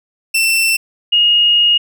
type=tone pair in turn; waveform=sawtooth / sine; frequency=2684 / 2864 Hz; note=E7 / F7; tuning=+31 / +43 cents; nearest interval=minor second; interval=112 cents; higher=second; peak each=-8 dBFS; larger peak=neither; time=0.34-0.77 / 1.12-1.78 s; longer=second; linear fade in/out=10 ms; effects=none